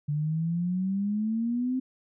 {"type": "exponential sweep", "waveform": "sine", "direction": "up", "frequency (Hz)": [145.2, 261.6], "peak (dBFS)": -25, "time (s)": [0.08, 1.8], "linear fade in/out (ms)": 10, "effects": []}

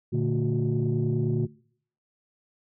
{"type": "tone cluster", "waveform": "sine", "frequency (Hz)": [116.8, 146.4, 223.8, 364.5], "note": ["A#2", "D3", "A3", "F#4"], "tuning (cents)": [4, -5, 30, -26], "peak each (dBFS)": [-26, -26, -30, -29], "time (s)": [0.12, 1.47], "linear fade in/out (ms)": 20, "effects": ["noise-tail reverb RT60 0.6 s tail -23 dB re dry", "tanh soft clip ceiling -16 dBFS"]}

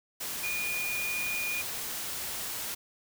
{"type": "tone in noise", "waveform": "sine", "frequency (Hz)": 2441, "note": "D#7", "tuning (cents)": -34, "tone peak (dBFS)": -31, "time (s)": [0.43, 1.62], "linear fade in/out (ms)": 10, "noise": "white", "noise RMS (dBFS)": -36, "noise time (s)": [0.2, 2.75], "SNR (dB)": 2, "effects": []}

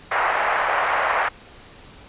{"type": "band-pass noise", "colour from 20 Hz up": "pink", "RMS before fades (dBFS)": -21, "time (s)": [0.11, 1.29], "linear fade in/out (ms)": 10, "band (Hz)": [650, 2000], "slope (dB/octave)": 24, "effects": ["pink hiss -45 dBFS RMS until 2.08 s", "resampled to 8000 Hz"]}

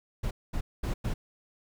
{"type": "noise bursts at uneven times", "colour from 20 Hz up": "brown", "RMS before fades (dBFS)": -30, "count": 4, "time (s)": [[0.23, 0.31], [0.53, 0.61], [0.83, 0.94], [1.04, 1.14]], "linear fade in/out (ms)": 10, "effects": []}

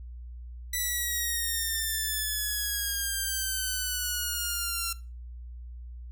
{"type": "exponential sweep", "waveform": "5% pulse", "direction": "down", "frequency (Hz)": [1975, 1362], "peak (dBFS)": -18, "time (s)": [0.73, 4.93], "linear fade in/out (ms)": 5, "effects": ["noise-tail reverb RT60 0.3 s tail -18 dB re dry", "added 60 Hz sine -39 dBFS peak until 6.11 s"]}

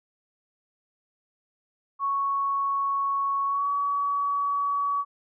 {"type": "tone with pitch glide", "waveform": "sine", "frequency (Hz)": [1108.7, 1134], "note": ["C#6", "C#6"], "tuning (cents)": [0, 39], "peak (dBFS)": -23, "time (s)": [1.99, 5.05], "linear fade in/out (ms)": 50, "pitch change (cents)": 39, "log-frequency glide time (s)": [3.46, 3.69], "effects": []}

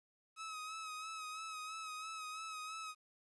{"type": "tone with vibrato", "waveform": "sawtooth", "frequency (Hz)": 1278, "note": "D#6", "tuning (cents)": 46, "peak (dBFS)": -40, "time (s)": [0.36, 2.95], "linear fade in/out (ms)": 50, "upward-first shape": "sine", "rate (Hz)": 3, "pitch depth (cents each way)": 40, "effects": ["resampled to 24000 Hz", "12-bit"]}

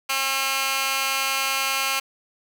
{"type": "tone with high-pass filter", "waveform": "15% pulse", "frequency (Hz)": 269.5, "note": "C#4", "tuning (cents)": -49, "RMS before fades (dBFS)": -24, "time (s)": [0.09, 2], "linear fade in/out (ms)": 10, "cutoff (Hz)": 1700, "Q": 1.2, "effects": []}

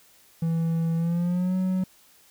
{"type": "tone with pitch glide", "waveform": "triangle", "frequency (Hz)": [164.81, 186.06], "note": ["E3", "F#3"], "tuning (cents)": [0, 10], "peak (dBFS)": -20, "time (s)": [0.42, 1.84], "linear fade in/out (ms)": 5, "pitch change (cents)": 210, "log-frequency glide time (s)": [0.96, 1.56], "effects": ["white hiss -57 dBFS RMS until 2.3 s"]}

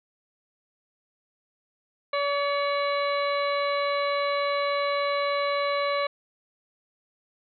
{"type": "harmonic tone with a mistuned harmonic", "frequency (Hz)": 570, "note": "C#5", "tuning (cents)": 48, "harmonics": [1, 2, 3, 4, 5, 6, 7], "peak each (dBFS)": [-26, -28, -38, -33, -42, -47, -36], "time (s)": [2.13, 6.07], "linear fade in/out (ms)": 5, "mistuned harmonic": 4, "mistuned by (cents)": -32, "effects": []}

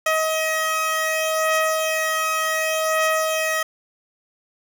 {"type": "beating tone pair", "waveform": "15% pulse", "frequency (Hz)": [633, 633.67], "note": ["D#5", "D#5"], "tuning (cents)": [30, 31], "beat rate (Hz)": 0.67, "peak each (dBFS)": [-20, -14], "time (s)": [0.06, 3.63], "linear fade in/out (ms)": 5, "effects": []}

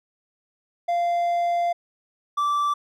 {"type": "tone pair in turn", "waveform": "triangle", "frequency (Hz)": [693, 1165.5], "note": ["F5", "D6"], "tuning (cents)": [-14, -14], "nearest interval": "major sixth", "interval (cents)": 900, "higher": "second", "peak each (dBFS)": -18, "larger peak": "neither", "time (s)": [[0.88, 1.73], [2.37, 2.74]], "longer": "first", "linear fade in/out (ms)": 10, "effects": []}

